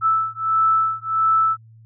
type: beating tone pair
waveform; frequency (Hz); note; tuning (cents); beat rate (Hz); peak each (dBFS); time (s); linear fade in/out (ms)
sine; 1315 / 1316.5; E6 / E6; -5 / -3; 1.5; -19; 0.01-1.57; 50
effects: added 112 Hz sine -44 dBFS peak until 1.85 s